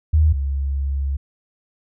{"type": "tone pair in turn", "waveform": "sine", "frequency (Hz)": [77.4, 68.96], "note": ["D#2", "C#2"], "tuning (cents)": [-9, -8], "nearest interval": "major second", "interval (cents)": 199, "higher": "first", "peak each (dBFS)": [-11, -19], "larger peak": "first", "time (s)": [[0.13, 0.33], [0.33, 1.17]], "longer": "second", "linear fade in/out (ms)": 10, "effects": []}